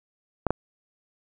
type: clicks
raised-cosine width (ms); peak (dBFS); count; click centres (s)
1; -8; 2; 0.467 / 0.506
effects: none